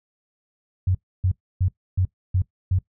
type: tone bursts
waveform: sine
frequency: 92.5 Hz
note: F#2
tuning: in tune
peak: -17 dBFS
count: 6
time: 0.87-2.788 s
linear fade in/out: 5 ms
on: 78 ms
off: 290 ms
effects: noise-tail reverb RT60 0.1 s tail -18 dB re dry